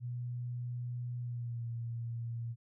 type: tone with pitch glide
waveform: sine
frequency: 122 to 116.83 Hz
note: B2 to A#2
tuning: -21 to +4 cents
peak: -36 dBFS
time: 0-2.56 s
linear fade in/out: 50 ms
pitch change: -75 cents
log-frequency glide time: 1.19-1.66 s
effects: none